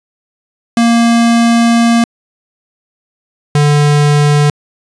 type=tone pair in turn; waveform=square; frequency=233.1 / 146.84 Hz; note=A#3 / D3; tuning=0 / 0 cents; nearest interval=minor sixth; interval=800 cents; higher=first; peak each=-7 dBFS; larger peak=neither; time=0.77-2.04 / 3.55-4.5 s; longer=first; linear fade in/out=2 ms; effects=resampled to 22050 Hz